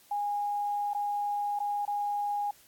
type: tone with dropouts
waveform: sine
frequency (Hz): 821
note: G#5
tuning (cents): -20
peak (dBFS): -28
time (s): 0.11-2.51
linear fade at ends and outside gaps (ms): 5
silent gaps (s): 0.935-0.947 / 1.591-1.601 / 1.853-1.877
effects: white hiss -59 dBFS RMS until 2.67 s + AAC 64 kbps